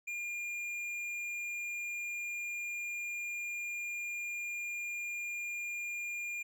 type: tone with tanh clipping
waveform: sine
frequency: 2410 Hz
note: D7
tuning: 44 cents sharp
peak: -38 dBFS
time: 0.07-6.43 s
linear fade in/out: 10 ms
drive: 10 dB
effects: none